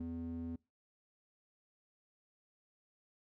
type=tone with band-pass filter; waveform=square; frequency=83.4 Hz; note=E2; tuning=21 cents sharp; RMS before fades=-42 dBFS; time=0-0.56 s; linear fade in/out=5 ms; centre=210 Hz; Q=6.9; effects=noise-tail reverb RT60 0.3 s tail -26 dB re dry